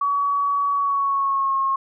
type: tone with pitch glide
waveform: sine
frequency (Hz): 1132 to 1082.1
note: C#6 to C#6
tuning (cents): +36 to -42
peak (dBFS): -18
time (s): 0.01-1.76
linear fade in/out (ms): 5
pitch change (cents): -78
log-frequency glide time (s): 0.72-1.56
effects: none